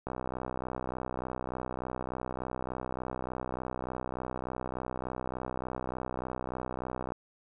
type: click train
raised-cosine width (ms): 1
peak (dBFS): -21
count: 448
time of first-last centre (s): 0.07-7.12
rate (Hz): 63.4
effects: none

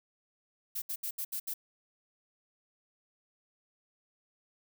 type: noise bursts at uneven times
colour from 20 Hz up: violet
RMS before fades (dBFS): -36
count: 6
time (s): 0.75-0.82 / 0.89-0.96 / 1.03-1.11 / 1.18-1.25 / 1.32-1.4 / 1.47-1.54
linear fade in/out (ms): 10
effects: none

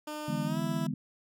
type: tone with pitch glide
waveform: 15% pulse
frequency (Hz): 302.3 to 329.7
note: D#4 to E4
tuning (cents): -50 to 0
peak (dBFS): -30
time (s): 0.07-0.87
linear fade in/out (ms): 5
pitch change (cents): +150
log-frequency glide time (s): 0.45-0.59
type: chord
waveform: sine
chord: E dominant seventh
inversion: third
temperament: just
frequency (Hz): 148.33 / 164.81 / 206 / 247.2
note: D3 / E3 / G#3 / B3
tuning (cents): +18 / 0 / -14 / +2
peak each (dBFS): -35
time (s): 0.28-0.94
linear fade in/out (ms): 5
effects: none

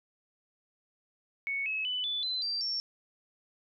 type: tone with pitch steps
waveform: sine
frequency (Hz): 2217 / 2576 / 2994 / 3479 / 4043 / 4698 / 5459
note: C#7 / E7 / F#7 / A7 / B7 / D8 / F8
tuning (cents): 0 / -41 / +20 / -20 / +40 / 0 / -40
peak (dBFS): -30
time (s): 1.47-2.8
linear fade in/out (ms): 0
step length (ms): 190
effects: none

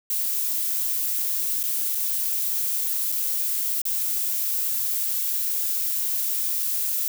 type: noise with dropouts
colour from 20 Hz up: violet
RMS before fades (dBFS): -25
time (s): 0.1-7.08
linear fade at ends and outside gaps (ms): 1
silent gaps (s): 1.63-1.637 / 1.949-1.953 / 3.119-3.123 / 3.817-3.853
effects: none

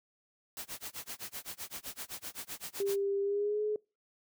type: noise with tremolo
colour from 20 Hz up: white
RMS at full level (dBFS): -40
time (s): 0.57-2.96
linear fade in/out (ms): 0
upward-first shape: sine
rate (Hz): 7.8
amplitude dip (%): 100
type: tone with pitch glide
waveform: sine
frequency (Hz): 397.6 to 423.7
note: G4 to G#4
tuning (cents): +25 to +35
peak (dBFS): -29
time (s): 2.8-3.76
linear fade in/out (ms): 2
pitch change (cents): +110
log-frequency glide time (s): 3.22-3.62
effects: noise-tail reverb RT60 0.3 s tail -26 dB re dry

